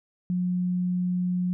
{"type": "tone", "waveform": "sine", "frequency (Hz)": 180, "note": "F#3", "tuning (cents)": -47, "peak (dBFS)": -23, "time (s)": [0.3, 1.53], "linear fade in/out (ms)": 0, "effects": []}